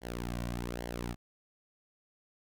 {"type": "tone with flanger", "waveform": "sawtooth", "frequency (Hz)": 59.6, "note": "A#1", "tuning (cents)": 39, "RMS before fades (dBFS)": -38, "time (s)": [0.01, 1.16], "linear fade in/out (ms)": 50, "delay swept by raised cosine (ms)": [0.79, 2.39], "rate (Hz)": 1.2, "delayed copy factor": -0.75, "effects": []}